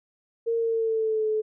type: tone with pitch glide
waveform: sine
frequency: 460.5 to 432.2 Hz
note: A#4 to A4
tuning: -21 to -31 cents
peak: -22 dBFS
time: 0.46-1.42 s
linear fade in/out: 20 ms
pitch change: -110 cents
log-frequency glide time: 0.57-1.27 s
effects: none